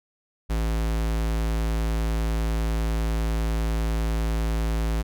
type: tone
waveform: square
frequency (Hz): 55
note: A1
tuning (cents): 0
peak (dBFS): -23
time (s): 0.49-5.03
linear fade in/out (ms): 20
effects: none